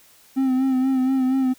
triangle tone with vibrato, 261.6 Hz, C4, in tune, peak -15 dBFS, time 0.36-1.54 s, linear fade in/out 20 ms, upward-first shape sine, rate 4.2 Hz, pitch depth 40 cents each way, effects white hiss -53 dBFS RMS until 1.58 s

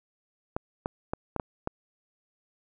clicks, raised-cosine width 1 ms, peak -15 dBFS, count 6, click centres 0.565 / 0.859 / 1.135 / 1.363 / 1.398 / 1.674 s, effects none

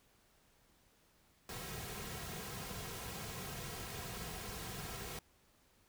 pink noise with comb filter, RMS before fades -45 dBFS, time 1.49-5.19 s, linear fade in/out 2 ms, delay 3.4 ms, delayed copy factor -0.6, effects pink hiss -70 dBFS RMS until 5.88 s

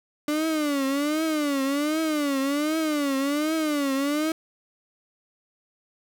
35% pulse tone with vibrato, 293.7 Hz, D4, in tune, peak -21 dBFS, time 0.28-4.32 s, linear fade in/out 2 ms, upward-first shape triangle, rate 1.3 Hz, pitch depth 170 cents each way, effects none

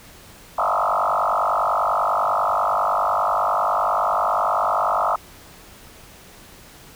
sine tone with frequency modulation, 972 Hz, B5, 28 cents flat, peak -17 dBFS, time 0.58-5.16 s, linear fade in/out 5 ms, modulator 50.1 Hz, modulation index 6.9, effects pink hiss -45 dBFS RMS until 6.95 s

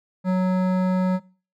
triangle tone with hard clipping, 185 Hz, F#3, in tune, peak -20 dBFS, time 0.24-1.2 s, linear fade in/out 50 ms, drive 18 dB, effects noise-tail reverb RT60 0.4 s tail -22 dB re dry

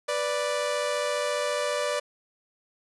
sawtooth tone pair together, 492.7 / 587.3 Hz, B4 / D5, -4 / 0 cents, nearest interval minor third, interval 304 cents, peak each -27 / -23 dBFS, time 0.08-2 s, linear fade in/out 10 ms, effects resampled to 24000 Hz + 9-bit

